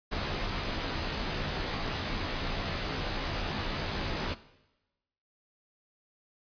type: noise with comb filter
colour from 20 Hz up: pink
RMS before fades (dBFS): -33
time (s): 0.11-4.35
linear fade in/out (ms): 20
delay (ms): 17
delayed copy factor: -0.65
effects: noise-tail reverb RT60 1.0 s tail -17 dB re dry + resampled to 11025 Hz